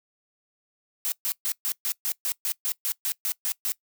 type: noise bursts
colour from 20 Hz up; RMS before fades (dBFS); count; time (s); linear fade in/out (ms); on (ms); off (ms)
blue; -27; 14; 1.05-3.72; 0; 70; 130
effects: noise-tail reverb RT60 0.1 s tail -21 dB re dry